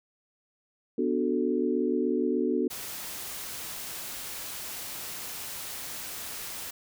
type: chord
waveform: sine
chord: B minor seventh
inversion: none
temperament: equal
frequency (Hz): 246.9 / 293.7 / 370 / 440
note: B3 / D4 / F#4 / A4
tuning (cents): 0 / 0 / 0 / 0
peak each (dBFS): -29 / -30 / -29 / -31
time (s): 0.98-2.68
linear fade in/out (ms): 5
type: noise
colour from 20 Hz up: white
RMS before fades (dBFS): -38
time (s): 2.7-6.71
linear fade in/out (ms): 10
effects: none